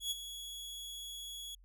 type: tone with ADSR envelope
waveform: sawtooth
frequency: 3356 Hz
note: G#7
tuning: 17 cents sharp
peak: -29 dBFS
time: 0-1.55 s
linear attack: 110 ms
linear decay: 25 ms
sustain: -11 dB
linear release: 4 ms
effects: added 45 Hz sine -58 dBFS peak until 1.64 s